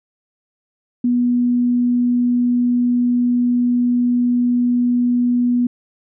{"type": "tone", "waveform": "sine", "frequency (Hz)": 243.9, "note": "B3", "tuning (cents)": -21, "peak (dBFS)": -13, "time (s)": [1.04, 5.67], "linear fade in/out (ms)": 5, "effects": []}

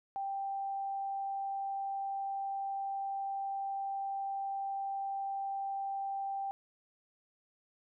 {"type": "tone", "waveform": "sine", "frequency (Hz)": 786, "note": "G5", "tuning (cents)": 4, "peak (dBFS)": -34, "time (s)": [0.16, 6.51], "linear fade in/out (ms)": 0, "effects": []}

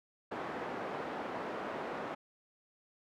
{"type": "band-pass noise", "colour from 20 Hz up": "pink", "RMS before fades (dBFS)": -40, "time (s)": [0.31, 2.15], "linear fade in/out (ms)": 10, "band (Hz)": [330, 1300], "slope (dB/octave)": 12, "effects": []}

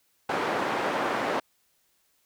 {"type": "band-pass noise", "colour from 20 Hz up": "white", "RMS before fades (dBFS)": -28, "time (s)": [0.29, 1.4], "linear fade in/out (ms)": 5, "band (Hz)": [260, 1100], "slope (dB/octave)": 12, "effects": ["white hiss -69 dBFS RMS until 2.25 s"]}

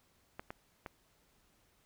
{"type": "clicks", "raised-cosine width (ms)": 0.5, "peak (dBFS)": -27, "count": 3, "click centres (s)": [0.395, 0.505, 0.862], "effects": ["pink hiss -71 dBFS RMS until 1.85 s"]}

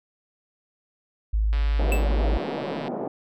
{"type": "tone", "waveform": "sine", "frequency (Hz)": 53.1, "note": "G#1", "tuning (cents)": 39, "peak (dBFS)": -19, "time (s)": [1.33, 2.38], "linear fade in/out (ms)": 10}
{"type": "click train", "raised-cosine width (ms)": 0.3, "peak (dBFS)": -22, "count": 194, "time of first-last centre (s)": [1.53, 2.88], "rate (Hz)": 143}
{"type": "band-pass noise", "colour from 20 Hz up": "white", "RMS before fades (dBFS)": -30, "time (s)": [1.79, 3.08], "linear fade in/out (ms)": 5, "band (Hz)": [160, 690], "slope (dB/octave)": 24}
{"type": "tone with exponential decay", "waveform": "square", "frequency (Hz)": 2637, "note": "E7", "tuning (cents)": 0, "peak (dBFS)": -24, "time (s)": [1.92, 2.08], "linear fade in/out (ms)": 1, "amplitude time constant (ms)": 33}
{"effects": []}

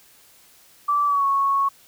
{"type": "tone with pitch glide", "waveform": "sine", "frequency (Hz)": [1162, 1105], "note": ["D6", "C#6"], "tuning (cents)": [-19, -6], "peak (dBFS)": -17, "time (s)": [0.88, 1.69], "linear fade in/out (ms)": 10, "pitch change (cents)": -87, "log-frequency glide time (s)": [1.06, 1.25], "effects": ["white hiss -53 dBFS RMS until 1.87 s"]}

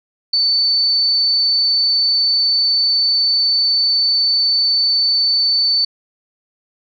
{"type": "tone", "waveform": "sine", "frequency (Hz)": 4516, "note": "C#8", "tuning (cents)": 31, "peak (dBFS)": -12, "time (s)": [0.33, 5.85], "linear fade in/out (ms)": 5, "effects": []}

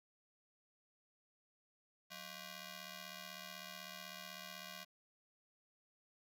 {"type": "ring-modulated tone", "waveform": "5% pulse", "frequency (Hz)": 440, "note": "A4", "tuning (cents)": 0, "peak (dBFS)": -34, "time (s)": [2.1, 4.85], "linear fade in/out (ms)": 20, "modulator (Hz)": 258, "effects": []}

